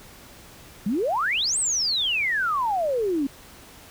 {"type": "exponential two-way sweep", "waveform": "sine", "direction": "up then down", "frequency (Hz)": [184.1, 8640, 262.7], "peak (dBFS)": -21, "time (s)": [0.86, 3.27], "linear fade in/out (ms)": 5, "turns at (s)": 1.58, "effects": ["pink hiss -47 dBFS RMS until 3.9 s"]}